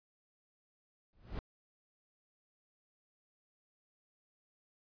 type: noise with exponential growth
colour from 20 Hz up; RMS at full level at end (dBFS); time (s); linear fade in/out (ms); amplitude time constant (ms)
brown; -35; 1.13-1.39; 0; 56
effects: resampled to 11025 Hz